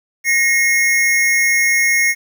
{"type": "tone pair together", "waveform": "square", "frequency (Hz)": [1864.7, 2160], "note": ["A#6", "C#7"], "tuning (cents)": [0, -45], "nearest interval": "minor third", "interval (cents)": 255, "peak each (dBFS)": [-18, -14], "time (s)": [0.24, 2.15], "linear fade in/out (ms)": 50, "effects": ["8-bit"]}